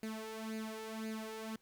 sawtooth tone with flanger, 220 Hz, A3, in tune, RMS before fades -43 dBFS, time 0.03-1.56 s, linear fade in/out 2 ms, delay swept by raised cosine 0.44 to 2.24 ms, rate 1.9 Hz, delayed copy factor +0.7, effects pink hiss -73 dBFS RMS until 1.61 s

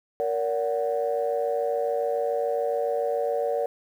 sine chord, Bb augmented, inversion none, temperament equal with one note detuned, 466.2 / 573.3 / 740 Hz, Bb4 / D5 / F#5, 0 / -42 / 0 cents, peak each -26 / -26 / -30 dBFS, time 0.2-3.66 s, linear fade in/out 0 ms, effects tanh soft clip ceiling -15 dBFS + 9-bit

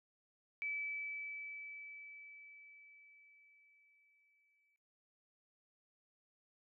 sine tone with exponential decay, 2304 Hz, D7, 34 cents flat, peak -37 dBFS, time 0.62-4.76 s, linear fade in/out 0 ms, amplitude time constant 900 ms, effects noise-tail reverb RT60 0.6 s tail -20 dB re dry

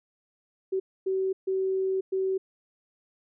sine tone bursts at uneven times, 380.7 Hz, F#4, 49 cents sharp, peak -24 dBFS, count 4, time 0.72-0.8 / 1.06-1.33 / 1.47-2.01 / 2.12-2.38 s, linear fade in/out 10 ms, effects none

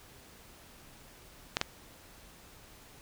clicks, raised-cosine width 0.2 ms, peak -10 dBFS, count 2, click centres 1.569 / 1.614 s, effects pink hiss -55 dBFS RMS until 3.01 s

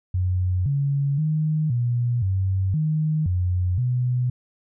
sine tone with pitch steps, 91.3 / 140.4 / 154.9 / 120.8 / 95.3 / 155.1 / 90.3 / 124.6 Hz, F#2 / C#3 / D#3 / B2 / G2 / D#3 / F#2 / B2, -23 / +22 / -7 / -38 / -48 / -5 / -42 / +16 cents, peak -19 dBFS, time 0.14-4.3 s, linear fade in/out 5 ms, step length 520 ms, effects none

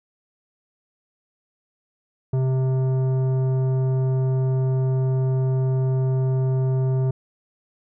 sine tone with tanh clipping, 130.81 Hz, C3, in tune, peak -20 dBFS, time 2.33-7.11 s, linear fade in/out 5 ms, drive 12 dB, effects none

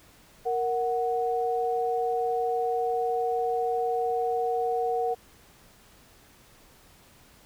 sine tone pair together, 466.2 / 740 Hz, A#4 / F#5, 0 / 0 cents, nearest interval minor sixth, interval 800 cents, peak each -27 / -27 dBFS, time 0.45-5.15 s, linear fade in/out 20 ms, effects pink hiss -56 dBFS RMS until 7.45 s

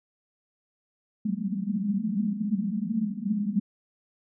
white band-pass noise, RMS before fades -28 dBFS, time 1.25-3.6 s, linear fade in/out 5 ms, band 190 to 220 Hz, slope 96 dB/octave, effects none

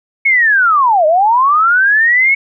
sine linear two-way sweep, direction down then up, 2217 to 597 to 2217 Hz, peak -7 dBFS, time 0.25-2.35 s, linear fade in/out 10 ms, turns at 1.06 s, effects none

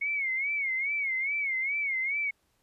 sine tone with vibrato, 2189 Hz, C#7, 22 cents flat, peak -27 dBFS, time 0.01-2.31 s, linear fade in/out 10 ms, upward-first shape sine, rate 2.4 Hz, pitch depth 110 cents each way, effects pink hiss -72 dBFS RMS until 2.62 s + resampled to 32000 Hz

